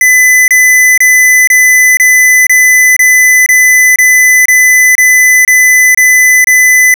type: tone bursts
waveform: square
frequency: 2008 Hz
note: B6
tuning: 28 cents sharp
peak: -3 dBFS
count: 14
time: 0.01-6.941 s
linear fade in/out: 2 ms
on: 470 ms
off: 27 ms
effects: none